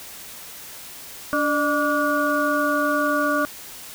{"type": "harmonic tone with a mistuned harmonic", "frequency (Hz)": 289.3, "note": "D4", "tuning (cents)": -26, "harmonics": [1, 2, 4, 5], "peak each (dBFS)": [-24, -24, -24, -24], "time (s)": [1.33, 3.45], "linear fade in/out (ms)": 0, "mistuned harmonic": 2, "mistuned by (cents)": 62, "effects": ["white hiss -39 dBFS RMS until 3.94 s"]}